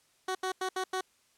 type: tone bursts at uneven times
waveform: 15% pulse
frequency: 374.1 Hz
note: F#4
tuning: 19 cents sharp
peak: -24 dBFS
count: 5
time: 0.28-0.35 / 0.43-0.52 / 0.61-0.69 / 0.76-0.84 / 0.93-1.01 s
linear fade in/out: 5 ms
effects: white hiss -68 dBFS RMS until 1.37 s + low-pass 10000 Hz 12 dB/octave